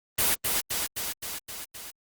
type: noise with echo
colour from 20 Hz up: white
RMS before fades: -23 dBFS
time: 0.18-0.35 s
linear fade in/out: 10 ms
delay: 260 ms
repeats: 6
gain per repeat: -3 dB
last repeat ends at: 1.91 s
effects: Opus 24 kbps